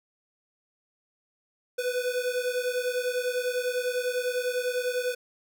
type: beating tone pair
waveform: square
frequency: 493.9 / 503.9 Hz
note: B4 / B4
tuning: 0 / +35 cents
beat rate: 10 Hz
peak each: -29 / -32 dBFS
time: 1.78-5.15 s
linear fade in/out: 10 ms
effects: none